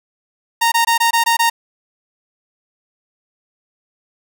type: tone bursts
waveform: sawtooth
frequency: 926 Hz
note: A#5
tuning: 12 cents flat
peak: -8 dBFS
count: 7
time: 0.61-1.5 s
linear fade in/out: 10 ms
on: 110 ms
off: 20 ms
effects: none